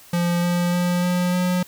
square tone with pitch steps, 173.5 / 175.21 / 176.94 / 178.69 / 180.45 Hz, F3 / F3 / F3 / F3 / F#3, -11 / +6 / +23 / +40 / -43 cents, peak -19 dBFS, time 0.13-1.63 s, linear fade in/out 5 ms, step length 300 ms, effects white hiss -47 dBFS RMS until 1.67 s

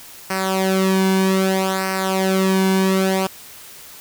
sawtooth tone with flanger, 190.2 Hz, F#3, 48 cents sharp, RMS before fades -18 dBFS, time 0.3-3.27 s, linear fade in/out 5 ms, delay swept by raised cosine 0.28 to 1.58 ms, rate 0.63 Hz, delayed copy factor -0.75, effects white hiss -40 dBFS RMS until 4 s

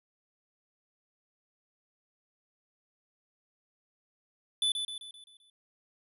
square tone with echo, 3487 Hz, A7, 16 cents flat, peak -26 dBFS, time 4.62-4.72 s, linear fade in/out 2 ms, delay 130 ms, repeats 6, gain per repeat -6 dB, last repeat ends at 5.5 s, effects resampled to 32000 Hz

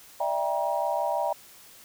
sine chord, E half-diminished seventh, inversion third, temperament just, 593.3 / 659.3 / 791.1 / 949.3 Hz, D5 / E5 / G5 / Bb5, +18 / 0 / +16 / +31 cents, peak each -30 dBFS, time 0.2-1.33 s, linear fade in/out 5 ms, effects white hiss -51 dBFS RMS until 1.84 s

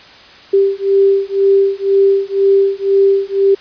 sine beating tone pair, 392 / 394 Hz, G4 / G4, 0 / +9 cents, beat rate 2 Hz, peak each -12 dBFS, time 0.53-3.55 s, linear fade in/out 10 ms, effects white hiss -39 dBFS RMS until 3.6 s + resampled to 11025 Hz

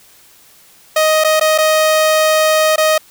sawtooth tone with dropouts, 625 Hz, D#5, 8 cents sharp, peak -6 dBFS, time 0.96-2.98 s, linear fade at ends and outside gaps 5 ms, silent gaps 1.239-1.245 / 1.398-1.41 / 1.579-1.584 / 2.76-2.779 s, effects white hiss -46 dBFS RMS until 3.1 s

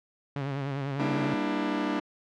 sawtooth tone with vibrato, 138.59 Hz, C#3, in tune, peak -26 dBFS, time 0.36-1.34 s, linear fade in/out 2 ms, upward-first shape sine, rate 10 Hz, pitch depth 61 cents each way
sawtooth chord, E half-diminished seventh, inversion first, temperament just, 197.78 / 237.3 / 296.7 / 329.6 Hz, G3 / Bb3 / D4 / E4, +16 / +31 / +18 / 0 cents, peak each -30 / -30 / -25 / -31 dBFS, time 0.99-2 s, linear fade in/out 10 ms
effects low-pass 3000 Hz 12 dB/octave

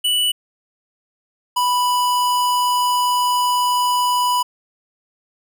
square tone pair in turn, 2960 / 987.8 Hz, F#7 / B5, 0 / 0 cents, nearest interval octave + perfect fifth, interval 1900 cents, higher first, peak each -16 dBFS, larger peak neither, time 0.04-0.32 / 1.56-4.43 s, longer second, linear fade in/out 10 ms, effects none

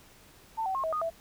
sine tone with pitch steps, 892 / 763 / 1073 / 642 / 1235 / 661 Hz, A5 / G5 / C6 / E5 / D#6 / E5, +23 / -47 / +43 / -46 / -13 / +5 cents, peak -28 dBFS, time 0.57-1.104 s, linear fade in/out 20 ms, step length 89 ms, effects pink hiss -56 dBFS RMS until 1.2 s

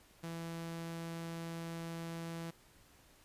sawtooth tone, 166.4 Hz, E3, 17 cents sharp, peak -37 dBFS, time 0.23-2.51 s, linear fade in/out 10 ms, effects pink hiss -64 dBFS RMS until 3.24 s + resampled to 32000 Hz

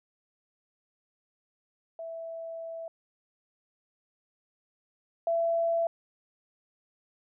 sine tone pair in turn, 659.3 / 669.7 Hz, E5 / E5, 0 / +27 cents, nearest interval unison, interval 27 cents, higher second, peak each -36 / -24 dBFS, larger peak second, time 1.99-2.88 / 5.27-5.87 s, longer first, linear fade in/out 2 ms, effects none

